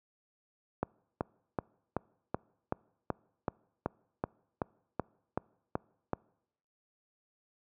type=click train; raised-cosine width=1 ms; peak=-16 dBFS; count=15; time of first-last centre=0.83-6.133 s; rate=2.64 Hz; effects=noise-tail reverb RT60 0.8 s tail -26 dB re dry + high-pass 80 Hz 12 dB/octave